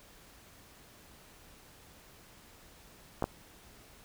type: clicks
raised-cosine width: 1 ms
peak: -16 dBFS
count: 2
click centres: 3.224 / 3.241 s
effects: pink hiss -57 dBFS RMS until 4.04 s